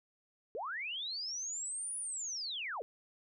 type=linear two-way sweep; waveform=sine; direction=up then down; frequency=392 to 9900 to 392 Hz; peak=-37 dBFS; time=0.55-2.82 s; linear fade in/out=0 ms; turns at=1.97 s; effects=none